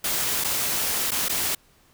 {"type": "noise with dropouts", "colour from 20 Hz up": "white", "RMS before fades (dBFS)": -25, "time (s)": [0.04, 1.55], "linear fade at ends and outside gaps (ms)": 5, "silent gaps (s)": [[0.44, 0.444], [1.108, 1.116], [1.285, 1.294]], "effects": ["pink hiss -59 dBFS RMS until 1.93 s"]}